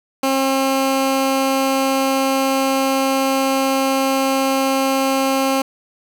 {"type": "tone", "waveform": "15% pulse", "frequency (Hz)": 268.4, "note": "C4", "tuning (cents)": 44, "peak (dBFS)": -9, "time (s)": [0.23, 5.62], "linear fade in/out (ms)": 5, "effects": []}